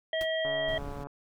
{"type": "harmonic tone", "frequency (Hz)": 642, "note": "E5", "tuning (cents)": -46, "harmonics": [1, 3, 5], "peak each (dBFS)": [-29, -34, -36], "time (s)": [0.13, 0.78], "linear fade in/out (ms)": 2}
{"type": "noise with exponential decay", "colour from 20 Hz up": "pink", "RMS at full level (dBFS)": -37, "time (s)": [0.21, 0.29], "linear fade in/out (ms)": 0, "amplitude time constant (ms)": 16}
{"type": "click train", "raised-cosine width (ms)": 1, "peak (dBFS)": -28, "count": 89, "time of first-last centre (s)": [0.45, 1.07], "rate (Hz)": 142}
{"type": "noise", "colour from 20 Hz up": "brown", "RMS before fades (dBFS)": -40, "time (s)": [0.68, 1.04], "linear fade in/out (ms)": 5}
{"effects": []}